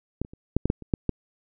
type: clicks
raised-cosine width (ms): 3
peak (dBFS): -13 / -28 / -30 / -7 / -9 / -8 / -27 / -8 / -10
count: 9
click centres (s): 0.216 / 0.249 / 0.335 / 0.566 / 0.656 / 0.701 / 0.823 / 0.938 / 1.093
effects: none